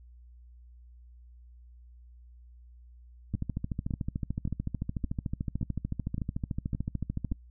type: two click trains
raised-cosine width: 5 ms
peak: -19 / -20 dBFS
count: 55 / 8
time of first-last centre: 3.35-7.321 / 3.34-7.317 s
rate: 13.6 / 1.76 Hz
effects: noise-tail reverb RT60 0.1 s tail -24 dB re dry + added 60 Hz sine -50 dBFS peak until 7.5 s